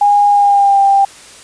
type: tone with pitch glide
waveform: sine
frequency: 818 to 791.5 Hz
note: G#5 to G5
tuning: -26 to +17 cents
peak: -6 dBFS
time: 0.01-1.05 s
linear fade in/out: 5 ms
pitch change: -57 cents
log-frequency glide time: 0.29-0.81 s
effects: white hiss -37 dBFS RMS until 1.43 s + resampled to 22050 Hz